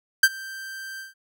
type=tone with ADSR envelope; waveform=45% pulse; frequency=1568 Hz; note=G6; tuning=in tune; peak=-10 dBFS; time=0.23-1.14 s; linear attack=5 ms; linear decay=47 ms; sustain=-24 dB; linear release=150 ms; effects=none